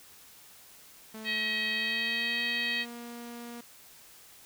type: tone with pitch glide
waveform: sawtooth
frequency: 219 to 237.4 Hz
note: A3 to A#3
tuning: -8 to +32 cents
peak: -37 dBFS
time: 1.14-3.61 s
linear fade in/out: 5 ms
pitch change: +140 cents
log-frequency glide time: 1.71-2.43 s
type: harmonic tone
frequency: 636 Hz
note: D#5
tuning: 38 cents sharp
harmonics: 3 / 4 / 5 / 6 / 7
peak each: -32 / -34 / -36 / -38 / -39 dBFS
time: 1.24-2.86 s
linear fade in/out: 50 ms
effects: white hiss -54 dBFS RMS until 4.45 s